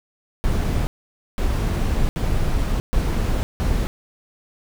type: noise bursts at uneven times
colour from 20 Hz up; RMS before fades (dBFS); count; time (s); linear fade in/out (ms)
brown; -20; 5; 0.44-0.87 / 1.38-2.09 / 2.16-2.8 / 2.93-3.43 / 3.6-3.87; 0
effects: none